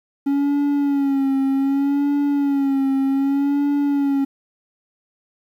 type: tone with vibrato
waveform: triangle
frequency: 278 Hz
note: C#4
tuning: 5 cents sharp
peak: -14 dBFS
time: 0.26-4.25 s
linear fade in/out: 10 ms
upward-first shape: sine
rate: 0.65 Hz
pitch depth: 52 cents each way
effects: 9-bit